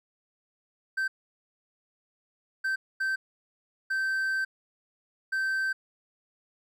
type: tone bursts at uneven times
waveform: triangle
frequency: 1553 Hz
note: G6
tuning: 17 cents flat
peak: -24 dBFS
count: 5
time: 0.97-1.08 / 2.64-2.76 / 3-3.16 / 3.9-4.45 / 5.32-5.73 s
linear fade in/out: 10 ms
effects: none